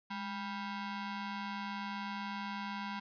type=ring-modulated tone; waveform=sawtooth; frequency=593 Hz; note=D5; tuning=17 cents sharp; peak=-31 dBFS; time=0.1-3 s; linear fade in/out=10 ms; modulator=387 Hz; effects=resampled to 11025 Hz + 12-bit